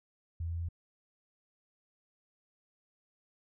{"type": "tone with pitch steps", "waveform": "sine", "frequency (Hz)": [83.5, 84.08, 84.67], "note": ["E2", "E2", "E2"], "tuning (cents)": [23, 35, 47], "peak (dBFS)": -33, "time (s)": [0.4, 0.688], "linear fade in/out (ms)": 5, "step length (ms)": 96, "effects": []}